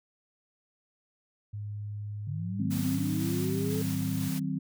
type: tone with pitch glide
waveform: sine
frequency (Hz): 103.83 to 106.44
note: G#2 to G#2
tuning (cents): 0 to +43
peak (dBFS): -34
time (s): 1.53-4.29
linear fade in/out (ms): 10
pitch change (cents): +43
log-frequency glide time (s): 2.07-4.07
type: linear sweep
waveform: sine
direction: up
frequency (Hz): 136.7 to 440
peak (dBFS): -33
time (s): 2.27-3.82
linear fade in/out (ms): 5
type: chord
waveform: sine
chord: C diminished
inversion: first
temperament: equal with one note detuned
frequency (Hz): 155.56 / 188.88 / 261.6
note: Eb3 / Gb3 / C4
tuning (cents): 0 / +36 / 0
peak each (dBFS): -33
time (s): 2.59-4.59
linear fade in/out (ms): 10
type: noise with tremolo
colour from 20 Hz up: white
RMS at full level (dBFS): -41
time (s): 2.7-4.4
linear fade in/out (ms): 20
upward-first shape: square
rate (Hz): 2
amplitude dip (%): 25
effects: none